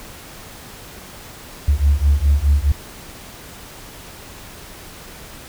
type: beating tone pair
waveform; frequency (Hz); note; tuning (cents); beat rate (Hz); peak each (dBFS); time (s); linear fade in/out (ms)
sine; 69.3 / 74.1; C#2 / D2; 0 / +16; 4.8; -14; 1.68-2.72; 5
effects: tanh soft clip ceiling -7 dBFS + pink hiss -38 dBFS RMS until 5.48 s